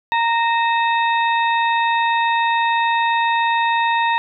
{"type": "harmonic tone with a mistuned harmonic", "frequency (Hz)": 927, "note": "A#5", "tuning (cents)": -10, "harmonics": [1, 2, 3, 4], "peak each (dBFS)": [-16, -22, -26, -28], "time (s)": [0.12, 4.18], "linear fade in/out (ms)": 0, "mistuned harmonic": 3, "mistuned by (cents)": -110, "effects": []}